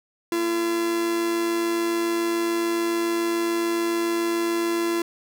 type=tone with amplitude modulation; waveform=45% pulse; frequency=340 Hz; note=F4; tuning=46 cents flat; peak=-20 dBFS; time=0.32-5.02 s; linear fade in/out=2 ms; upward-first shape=sine; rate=107 Hz; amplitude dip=35%; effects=none